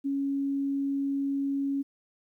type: tone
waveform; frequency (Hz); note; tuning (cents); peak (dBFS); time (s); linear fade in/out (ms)
sine; 277.2; C#4; 0; -26; 0.04-1.83; 20
effects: 11-bit